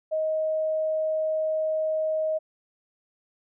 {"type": "tone", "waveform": "sine", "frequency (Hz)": 628, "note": "D#5", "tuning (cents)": 16, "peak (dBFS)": -23, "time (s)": [0.11, 2.39], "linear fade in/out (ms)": 20, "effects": []}